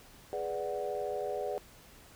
sine chord, G# half-diminished seventh, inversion none, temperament equal, 415.3 / 493.9 / 587.3 / 740 Hz, G#4 / B4 / D5 / F#5, 0 / 0 / 0 / 0 cents, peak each -37 / -38 / -37 / -39 dBFS, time 0.33-1.58 s, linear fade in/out 0 ms, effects tanh soft clip ceiling -23 dBFS + pink hiss -56 dBFS RMS until 2.15 s

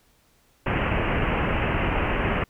pink low-pass noise, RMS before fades -24 dBFS, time 0.66-2.44 s, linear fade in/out 5 ms, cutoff 2900 Hz, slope 96 dB/octave, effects pink hiss -62 dBFS RMS until 2.49 s

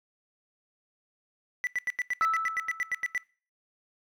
triangle tone bursts, 1975.5 Hz, B6, in tune, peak -24 dBFS, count 14, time 1.64-3.178 s, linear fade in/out 0 ms, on 30 ms, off 86 ms
sine tone with exponential decay, 1313 Hz, E6, 7 cents flat, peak -20 dBFS, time 2.21-3.23 s, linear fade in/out 0 ms, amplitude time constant 220 ms
effects noise-tail reverb RT60 0.4 s tail -23 dB re dry + tanh soft clip ceiling -17 dBFS

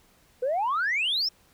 sine exponential sweep, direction up, 480 to 5560 Hz, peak -22 dBFS, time 0.42-1.29 s, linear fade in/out 10 ms, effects tanh soft clip ceiling -20 dBFS + pink hiss -61 dBFS RMS until 1.53 s

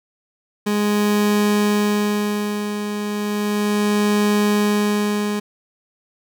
30% pulse tone with tremolo, 207.7 Hz, G#3, in tune, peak -12 dBFS, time 0.66-5.4 s, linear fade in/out 10 ms, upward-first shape sine, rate 0.34 Hz, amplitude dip 60%, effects none

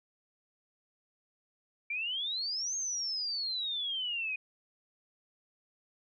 sine exponential two-way sweep, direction up then down, 2316 to 6500 to 2467 Hz, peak -32 dBFS, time 1.9-4.36 s, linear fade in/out 5 ms, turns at 2.76 s, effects none

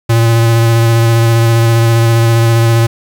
square tone with vibrato, 115.2 Hz, A#2, 20 cents flat, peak -7 dBFS, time 0.09-2.87 s, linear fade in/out 10 ms, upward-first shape square, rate 15 Hz, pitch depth 13 cents each way, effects 7-bit

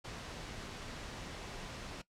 pink noise, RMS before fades -45 dBFS, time 0.04-2.02 s, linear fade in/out 10 ms, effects noise-tail reverb RT60 0.1 s tail -18 dB re dry + low-pass 6000 Hz 12 dB/octave

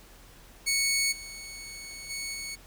15% pulse tone with level steps, 2217 Hz, C#7, in tune, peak -18 / -34 / -27 / -29 dBFS, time 0.66-2.56 s, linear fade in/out 20 ms, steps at 1.11 / 2.09 / 2.33 s, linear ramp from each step 20 ms, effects added 41 Hz sine -53 dBFS peak until 2.66 s + pink hiss -54 dBFS RMS until 2.66 s

